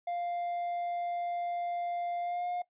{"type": "tone with pitch glide", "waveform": "triangle", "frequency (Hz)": [698.5, 711.5], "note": ["F5", "F5"], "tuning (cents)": [0, 32], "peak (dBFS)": -30, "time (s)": [0.07, 2.62], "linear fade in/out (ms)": 5, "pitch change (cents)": 32, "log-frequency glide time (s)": [2.21, 2.47], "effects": ["noise-tail reverb RT60 0.1 s tail -18 dB re dry", "resampled to 8000 Hz"]}